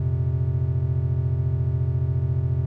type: chord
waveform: triangle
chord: F suspended fourth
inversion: none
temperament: equal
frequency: 87.31 / 116.54 / 130.81 Hz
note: F2 / Bb2 / C3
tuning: 0 / 0 / 0 cents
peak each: -23 / -25 / -21 dBFS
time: 0-2.66 s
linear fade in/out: 5 ms
effects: none